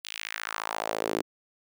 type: tone with high-pass filter sweep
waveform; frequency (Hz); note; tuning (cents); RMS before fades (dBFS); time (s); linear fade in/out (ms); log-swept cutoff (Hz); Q
sawtooth; 54.5; A1; -16; -33; 0.04-1.22; 10; 3300 to 320; 2.2
effects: none